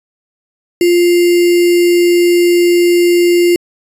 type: tone with sample-and-hold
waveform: sine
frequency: 349.2 Hz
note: F4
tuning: in tune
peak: -6 dBFS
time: 0.81-3.56 s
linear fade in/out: 2 ms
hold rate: 2450 Hz
effects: resampled to 32000 Hz